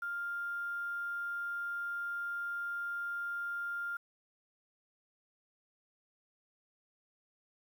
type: tone with quantisation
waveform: sine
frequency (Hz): 1400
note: F6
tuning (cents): +4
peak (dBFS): -35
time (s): 0.02-3.97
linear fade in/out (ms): 5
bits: 10
effects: none